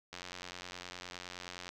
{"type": "click train", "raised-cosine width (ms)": 0.2, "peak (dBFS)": -26, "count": 141, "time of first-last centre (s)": [0.13, 1.691], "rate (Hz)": 89.7, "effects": []}